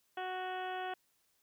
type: harmonic tone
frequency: 370 Hz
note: F#4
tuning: in tune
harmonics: 1 / 2 / 3 / 4 / 5 / 6 / 7 / 8 / 9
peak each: -44 / -39 / -49 / -46 / -49 / -60 / -53 / -54 / -55 dBFS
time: 0.17-0.94 s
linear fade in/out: 5 ms
effects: white hiss -75 dBFS RMS until 1.42 s